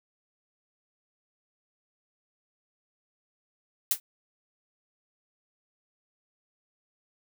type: noise with exponential decay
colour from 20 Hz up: blue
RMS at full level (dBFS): -19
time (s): 3.91-4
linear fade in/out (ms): 2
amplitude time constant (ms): 19
effects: none